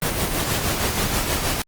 pink noise with tremolo, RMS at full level -21 dBFS, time 0.02-1.62 s, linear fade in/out 2 ms, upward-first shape sine, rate 6.3 Hz, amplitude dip 40%, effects Opus 24 kbps

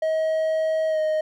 triangle tone with pitch glide, 635 to 622.3 Hz, D#5 to D#5, +35 to 0 cents, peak -18 dBFS, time 0.02-1.21 s, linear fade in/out 5 ms, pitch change -35 cents, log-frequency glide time 0.88-0.99 s, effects none

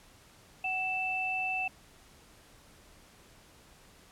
sine tone pair together, 751 / 2649 Hz, F#5 / E7, +26 / +8 cents, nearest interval octave + minor seventh, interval 2182 cents, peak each -35 / -31 dBFS, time 0.64-1.68 s, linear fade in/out 5 ms, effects pink hiss -58 dBFS RMS until 4.11 s + low-pass 12000 Hz 12 dB/octave

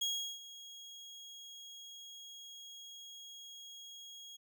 30% pulse tone with ADSR envelope, 3293 Hz, G#7, 15 cents flat, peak -29 dBFS, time 0.01-4.37 s, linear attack 9 ms, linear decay 370 ms, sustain -17 dB, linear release 14 ms, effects none

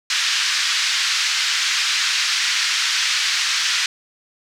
white band-pass noise, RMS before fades -20 dBFS, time 0.1-3.86 s, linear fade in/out 2 ms, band 1400 to 5600 Hz, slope 24 dB/octave, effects none

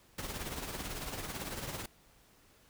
pink noise with tremolo, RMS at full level -38 dBFS, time 0.18-1.86 s, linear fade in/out 5 ms, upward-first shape triangle, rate 18 Hz, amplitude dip 60%, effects pink hiss -64 dBFS RMS until 2.69 s

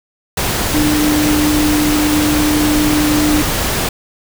sine tone in noise, 300 Hz, D4, 37 cents sharp, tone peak -12 dBFS, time 0.74-3.42 s, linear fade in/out 5 ms, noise pink, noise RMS -17 dBFS, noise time 0.37-3.89 s, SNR +2 dB, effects none

